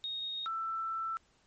sine tone pair in turn, 3729 / 1330.6 Hz, A#7 / E6, 0 / +16 cents, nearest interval octave + tritone, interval 1784 cents, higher first, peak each -35 / -33 dBFS, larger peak second, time 0.04-0.46 / 0.46-1.17 s, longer second, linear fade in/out 0 ms, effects pink hiss -69 dBFS RMS until 1.46 s + MP3 32 kbps

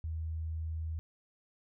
sine tone, 80.1 Hz, E2, 49 cents flat, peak -34 dBFS, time 0.04-0.99 s, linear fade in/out 0 ms, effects none

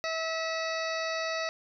harmonic tone with a mistuned harmonic, 648 Hz, E5, 30 cents flat, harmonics 1 / 2 / 3 / 4 / 6 / 7 / 8 / 9, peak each -33 / -37 / -36 / -40 / -42 / -41 / -45 / -47 dBFS, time 0.04-1.49 s, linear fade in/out 0 ms, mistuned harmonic 6, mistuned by -18 cents, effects none

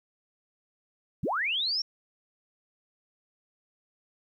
sine linear sweep, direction up, 81 to 5588 Hz, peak -26 dBFS, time 1.23-1.82 s, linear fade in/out 5 ms, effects 11-bit

